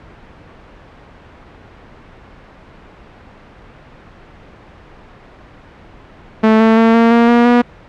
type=tone with pitch steps; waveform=sawtooth; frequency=219.4 / 223 / 226.6 / 230.3 / 234.1 / 237.9 / 241.8 Hz; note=A3 / A3 / A#3 / A#3 / A#3 / A#3 / B3; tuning=-5 / +23 / -49 / -21 / +8 / +35 / -36 cents; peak=-3 dBFS; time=6.43-7.62 s; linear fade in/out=10 ms; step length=170 ms; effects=pink hiss -40 dBFS RMS until 7.88 s + low-pass 2000 Hz 12 dB/octave